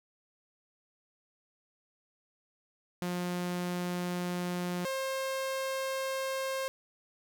sawtooth tone pair in turn, 177.7 / 532.5 Hz, F3 / C5, +30 / +30 cents, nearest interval octave + perfect fifth, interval 1900 cents, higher second, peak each -28 dBFS, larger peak neither, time 3.02-4.85 / 4.85-6.68 s, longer neither, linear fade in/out 0 ms, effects none

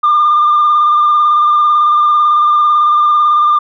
sine tone with vibrato, 1200 Hz, D6, 37 cents sharp, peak -5 dBFS, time 0.03-3.59 s, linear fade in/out 10 ms, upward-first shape square, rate 18 Hz, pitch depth 18 cents each way, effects tanh soft clip ceiling -4 dBFS

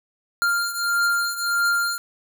square beating tone pair, 1396.9 / 1398.5 Hz, F6 / F6, 0 / +2 cents, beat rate 1.6 Hz, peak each -22 / -26 dBFS, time 0.42-1.98 s, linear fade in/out 0 ms, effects none

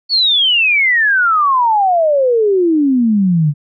sine exponential sweep, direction down, 4520 to 141.6 Hz, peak -9 dBFS, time 0.09-3.54 s, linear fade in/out 50 ms, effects none

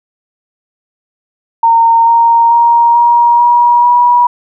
sine tone with pitch steps, 919 / 928.6 / 938.3 / 948.1 / 958 / 968 Hz, A#5 / A#5 / A#5 / A#5 / A#5 / B5, -25 / -7 / +11 / +29 / +47 / -35 cents, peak -4 dBFS, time 1.63-4.27 s, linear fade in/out 5 ms, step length 440 ms, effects none

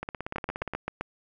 two click trains, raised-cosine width 0.5 ms, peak -18 / -15 dBFS, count 13 / 6, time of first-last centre 0.03-0.736 / 0.36-1.01 s, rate 17 / 7.69 Hz, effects none

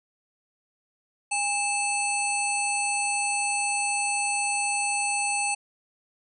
harmonic tone with a mistuned harmonic, 876 Hz, A5, 8 cents flat, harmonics 1 / 3 / 5 / 7 / 9 / 10, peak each -29 / -28 / -37 / -39 / -34 / -30 dBFS, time 1.31-5.55 s, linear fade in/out 10 ms, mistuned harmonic 1, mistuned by -120 cents, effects none

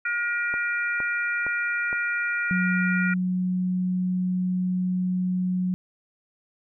harmonic tone, 476.2 Hz, A#4, 37 cents sharp, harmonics 3 / 4 / 5, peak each -25 / -31 / -31 dBFS, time 0.05-3.14 s, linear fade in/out 5 ms
click train, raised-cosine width 1 ms, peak -22 dBFS, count 4, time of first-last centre 0.54-1.929 s, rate 2.16 Hz
sine tone, 182.8 Hz, F#3, 21 cents flat, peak -22 dBFS, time 2.51-5.74 s, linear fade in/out 0 ms
effects none

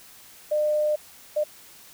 sine tone bursts at uneven times, 603 Hz, D5, 46 cents sharp, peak -20 dBFS, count 2, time 0.51-0.96 / 1.36-1.44 s, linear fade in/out 10 ms, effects white hiss -49 dBFS RMS until 1.93 s

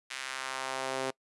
sawtooth tone with high-pass filter sweep, 132.2 Hz, C3, 18 cents sharp, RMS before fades -36 dBFS, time 0.1-1.11 s, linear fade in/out 10 ms, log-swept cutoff 2100 to 420 Hz, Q 1.2, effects noise-tail reverb RT60 0.1 s tail -24 dB re dry + resampled to 24000 Hz

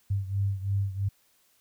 sine beating tone pair, 98 / 101 Hz, G2 / G#2, 0 / -48 cents, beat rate 3 Hz, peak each -27 / -31 dBFS, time 0.1-1.09 s, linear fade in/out 10 ms, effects white hiss -66 dBFS RMS until 1.6 s

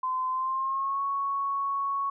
sine tone with pitch glide, 1029 to 1109.2 Hz, C6 to C#6, -29 to +1 cents, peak -26 dBFS, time 0.03-2.1 s, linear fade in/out 5 ms, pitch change +130 cents, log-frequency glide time 0.3-1.02 s, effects none

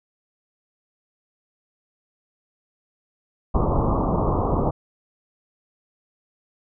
pink low-pass noise, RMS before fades -21 dBFS, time 3.54-4.71 s, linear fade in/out 10 ms, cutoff 1200 Hz, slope 96 dB/octave, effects none

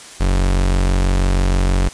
40% pulse tone, 46.25 Hz, F#1, in tune, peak -12 dBFS, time 0.2-1.89 s, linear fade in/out 10 ms, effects white hiss -37 dBFS RMS until 1.93 s + resampled to 22050 Hz

